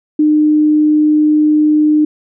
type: tone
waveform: sine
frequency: 303.5 Hz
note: D#4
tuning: 43 cents flat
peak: -7 dBFS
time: 0.19-2.05 s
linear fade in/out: 5 ms
effects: none